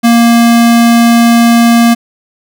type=tone; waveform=square; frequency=233.8 Hz; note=A#3; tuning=5 cents sharp; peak=-4 dBFS; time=0.03-1.95 s; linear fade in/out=20 ms; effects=none